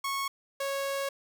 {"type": "tone pair in turn", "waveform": "sawtooth", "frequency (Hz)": [1101, 551.7], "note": ["C#6", "C#5"], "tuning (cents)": [-12, -8], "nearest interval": "octave", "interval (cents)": 1196, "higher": "first", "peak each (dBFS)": -26, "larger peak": "neither", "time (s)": [[0.04, 0.28], [0.6, 1.09]], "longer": "second", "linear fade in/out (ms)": 5, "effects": []}